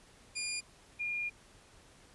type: tone pair in turn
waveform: 15% pulse / sine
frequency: 2417 / 2417 Hz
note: D7 / D7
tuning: +49 / +49 cents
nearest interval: unison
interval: 0 cents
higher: neither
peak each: -28 / -33 dBFS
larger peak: first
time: 0.35-0.61 / 0.99-1.3 s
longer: second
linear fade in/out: 20 ms
effects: pink hiss -60 dBFS RMS until 2.14 s + resampled to 24000 Hz